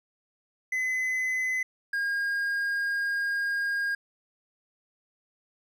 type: tone pair in turn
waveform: triangle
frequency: 2027 / 1622.7 Hz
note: B6 / G#6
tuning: +45 / -41 cents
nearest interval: major third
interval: 386 cents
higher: first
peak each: -24 dBFS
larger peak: neither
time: 0.72-1.63 / 1.93-3.95 s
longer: second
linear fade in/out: 5 ms
effects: none